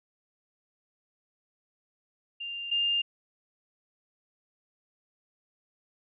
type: tone pair in turn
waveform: sine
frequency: 2794 / 2806 Hz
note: F7 / F7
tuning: 0 / +8 cents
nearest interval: unison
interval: 8 cents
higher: second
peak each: -34 / -24 dBFS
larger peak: second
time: 2.4-2.71 / 2.71-3.02 s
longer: neither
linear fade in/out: 10 ms
effects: none